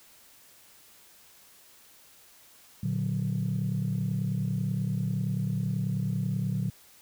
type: chord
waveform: sine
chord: Bb augmented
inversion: none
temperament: equal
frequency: 116.54 / 146.83 / 185 Hz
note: Bb2 / D3 / F#3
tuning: 0 / 0 / 0 cents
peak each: -30 dBFS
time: 2.83-6.7 s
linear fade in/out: 5 ms
effects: tanh soft clip ceiling -20 dBFS + white hiss -56 dBFS RMS until 7.01 s